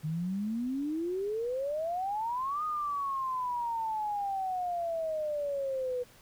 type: exponential two-way sweep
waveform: sine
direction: up then down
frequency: 150 to 1244.5 to 489.3 Hz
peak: -30 dBFS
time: 0.03-6.04 s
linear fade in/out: 20 ms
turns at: 2.64 s
effects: pink hiss -58 dBFS RMS until 6.21 s